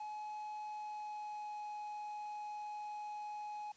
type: tone with pitch glide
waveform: triangle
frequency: 847 to 839.2 Hz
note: G#5 to G#5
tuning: +34 to +18 cents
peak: -40 dBFS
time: 0-3.72 s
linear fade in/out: 5 ms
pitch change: -16 cents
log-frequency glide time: 0.63-1.61 s
effects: white hiss -65 dBFS RMS until 3.76 s + resampled to 16000 Hz